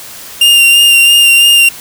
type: tone with vibrato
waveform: 45% pulse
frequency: 2794 Hz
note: F7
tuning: in tune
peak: -3 dBFS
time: 0.41-1.69 s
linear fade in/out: 5 ms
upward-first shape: sine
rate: 3 Hz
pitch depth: 20 cents each way
effects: white hiss -29 dBFS RMS until 1.8 s